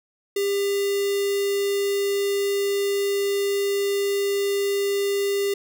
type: tone with notch filter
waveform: square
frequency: 400.1 Hz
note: G4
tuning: 35 cents sharp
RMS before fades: -23 dBFS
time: 0.36-5.54 s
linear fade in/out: 5 ms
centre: 1100 Hz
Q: 1.1
effects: none